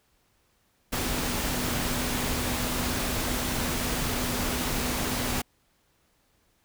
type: tone in noise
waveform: sine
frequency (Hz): 246.9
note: B3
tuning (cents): 0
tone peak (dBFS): -35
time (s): 0.92-5.42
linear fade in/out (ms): 10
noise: pink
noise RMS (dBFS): -29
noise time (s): 0.92-5.42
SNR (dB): -9
effects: pink hiss -68 dBFS RMS until 6.64 s